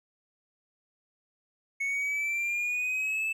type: exponential sweep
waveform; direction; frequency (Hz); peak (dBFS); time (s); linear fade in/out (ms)
triangle; up; 2202 to 2637; -26; 1.8-3.33; 10
effects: none